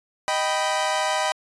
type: chord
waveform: sawtooth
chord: Eb augmented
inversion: none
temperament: equal with one note detuned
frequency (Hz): 622.3 / 779.5 / 987.8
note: Eb5 / G5 / B5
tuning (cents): 0 / -10 / 0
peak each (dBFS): -22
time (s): 0.28-1.32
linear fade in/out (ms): 0
effects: resampled to 22050 Hz